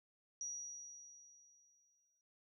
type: tone with exponential decay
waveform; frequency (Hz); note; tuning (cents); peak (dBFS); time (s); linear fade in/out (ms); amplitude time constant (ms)
sine; 5780; F#8; -41; -40; 0.41-2.21; 1; 390
effects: none